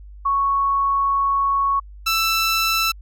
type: tone pair in turn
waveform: sine / 15% pulse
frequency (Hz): 1108.7 / 1328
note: C#6 / E6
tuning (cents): 0 / +12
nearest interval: minor third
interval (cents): 312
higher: second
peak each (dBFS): -16 / -11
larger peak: second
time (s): 0.25-1.8 / 2.06-2.92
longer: first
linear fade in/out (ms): 10
effects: added 50 Hz sine -37 dBFS peak until 3.01 s